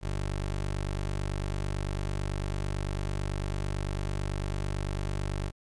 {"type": "tone", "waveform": "20% pulse", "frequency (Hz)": 49, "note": "G1", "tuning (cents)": 0, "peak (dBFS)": -25, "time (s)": [0.01, 5.52], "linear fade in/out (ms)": 50, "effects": ["resampled to 24000 Hz", "11-bit"]}